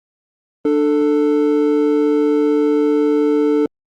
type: tone pair together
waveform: triangle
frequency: 297 / 442.2 Hz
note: D4 / A4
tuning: +20 / +9 cents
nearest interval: perfect fifth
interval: 689 cents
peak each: -13 dBFS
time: 0.65-3.66 s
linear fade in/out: 2 ms
effects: Opus 32 kbps